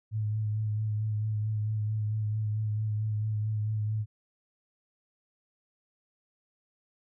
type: tone with vibrato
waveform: sine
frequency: 107.3 Hz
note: A2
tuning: 43 cents flat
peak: -27 dBFS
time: 0.11-4.06 s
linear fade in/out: 50 ms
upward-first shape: sine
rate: 4.5 Hz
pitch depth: 27 cents each way
effects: none